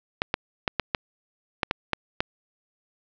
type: clicks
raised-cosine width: 0.3 ms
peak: -6 dBFS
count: 9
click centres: 0.219 / 0.341 / 0.678 / 0.797 / 0.948 / 1.632 / 1.711 / 1.933 / 2.205 s
effects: low-pass 5000 Hz 12 dB/octave